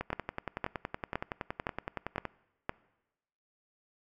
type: two click trains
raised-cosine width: 0.5 ms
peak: -16 / -19 dBFS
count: 6 / 25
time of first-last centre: 0.13-2.694 / 0.01-2.253 s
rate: 1.95 / 10.7 Hz
effects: noise-tail reverb RT60 1.0 s tail -22 dB re dry